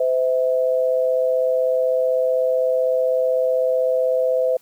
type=tone pair together; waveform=sine; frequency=512.1 / 648 Hz; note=C5 / E5; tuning=-37 / -30 cents; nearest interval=major third; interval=407 cents; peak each=-17 / -22 dBFS; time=0-4.57 s; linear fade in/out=5 ms; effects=white hiss -56 dBFS RMS until 4.61 s